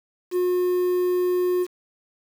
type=tone with quantisation; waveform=triangle; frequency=360 Hz; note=F#4; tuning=47 cents flat; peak=-17 dBFS; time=0.31-1.67 s; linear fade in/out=50 ms; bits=7; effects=none